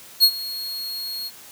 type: tone with ADSR envelope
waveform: 45% pulse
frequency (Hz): 4302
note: C8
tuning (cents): +47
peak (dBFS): -8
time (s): 0.2-1.31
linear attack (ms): 36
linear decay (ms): 67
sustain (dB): -19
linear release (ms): 45
effects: white hiss -44 dBFS RMS until 1.51 s + high-pass 80 Hz 12 dB/octave